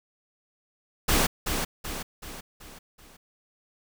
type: noise with echo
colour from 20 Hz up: pink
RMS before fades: -22 dBFS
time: 1.08-1.27 s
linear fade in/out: 10 ms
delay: 380 ms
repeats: 5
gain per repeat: -6 dB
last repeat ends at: 3.17 s
effects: none